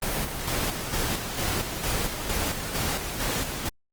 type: noise with tremolo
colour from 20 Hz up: pink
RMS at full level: -27 dBFS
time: 0.02-3.69 s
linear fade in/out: 5 ms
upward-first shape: square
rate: 2.2 Hz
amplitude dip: 45%
effects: Opus 24 kbps